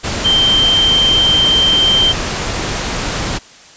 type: tone in noise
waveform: sine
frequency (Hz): 3136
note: G7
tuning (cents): 0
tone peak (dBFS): -9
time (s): 0.24-2.13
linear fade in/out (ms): 20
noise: pink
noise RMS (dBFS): -19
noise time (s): 0.03-3.39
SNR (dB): +7
effects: white hiss -40 dBFS RMS until 3.76 s + resampled to 16000 Hz